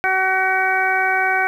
harmonic tone, 377.7 Hz, F#4, 36 cents sharp, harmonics 1 / 2 / 3 / 4 / 5 / 6, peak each -28 / -20 / -29 / -19 / -27 / -22 dBFS, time 0.04-1.47 s, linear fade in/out 0 ms, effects 8-bit

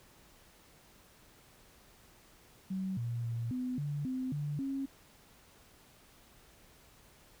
sine tone with pitch steps, 189.5 / 118.3 / 116.5 / 252.2 / 145.3 / 257.9 / 146.4 / 271.9 Hz, F#3 / A#2 / A#2 / B3 / D3 / C4 / D3 / C#4, +42 / +26 / -1 / +36 / -18 / -25 / -5 / -33 cents, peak -33 dBFS, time 2.7-4.86 s, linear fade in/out 10 ms, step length 270 ms, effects pink hiss -61 dBFS RMS until 7.4 s

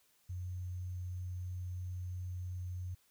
sine tone with sample-and-hold, 90.3 Hz, F#2, 42 cents flat, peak -38 dBFS, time 0.29-2.95 s, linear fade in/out 10 ms, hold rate 6300 Hz, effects white hiss -71 dBFS RMS until 3.1 s

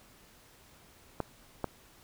clicks, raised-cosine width 1 ms, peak -17 dBFS, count 2, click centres 1.203 / 1.643 s, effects pink hiss -59 dBFS RMS until 2.03 s

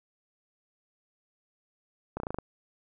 slowing click train, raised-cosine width 1 ms, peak -19 dBFS, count 7, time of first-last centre 2.17-2.386 s, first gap 31 ms, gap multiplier 1.06, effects none

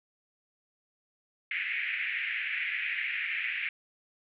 white band-pass noise, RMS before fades -33 dBFS, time 1.51-3.69 s, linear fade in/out 2 ms, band 1800 to 2500 Hz, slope 48 dB/octave, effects none

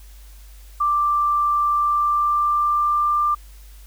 sine tone with pitch glide, 1178 to 1188.9 Hz, D6 to D6, +5 to +21 cents, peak -16 dBFS, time 0.8-3.35 s, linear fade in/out 10 ms, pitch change +16 cents, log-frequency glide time 1.69-3.2 s, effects added 50 Hz sine -40 dBFS peak until 3.86 s + white hiss -52 dBFS RMS until 3.86 s

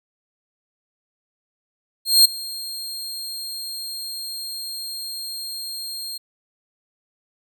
sawtooth tone with ADSR envelope, 4218 Hz, C8, 13 cents sharp, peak -5 dBFS, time 2.05-6.18 s, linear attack 200 ms, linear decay 9 ms, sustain -21 dB, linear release 11 ms, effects none

